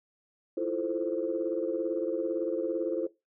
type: chord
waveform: sine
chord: F major seventh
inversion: third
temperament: equal with one note detuned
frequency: 329.6 / 347.4 / 440 / 523.3 Hz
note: E4 / F4 / A4 / C5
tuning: 0 / -9 / 0 / 0 cents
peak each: -33 dBFS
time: 0.57-3.07 s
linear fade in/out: 5 ms
effects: noise-tail reverb RT60 0.2 s tail -17 dB re dry + tanh soft clip ceiling -18 dBFS